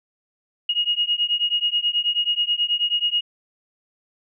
sine beating tone pair, 2871 / 2880.3 Hz, F7 / F#7, +47 / -47 cents, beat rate 9.3 Hz, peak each -22 dBFS, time 0.69-3.21 s, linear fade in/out 5 ms, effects none

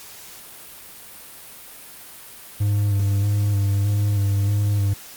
triangle tone with vibrato, 101.2 Hz, G#2, 44 cents flat, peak -15 dBFS, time 2.6-4.94 s, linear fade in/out 10 ms, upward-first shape square, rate 1.6 Hz, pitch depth 24 cents each way, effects white hiss -41 dBFS RMS until 5.16 s + Opus 48 kbps

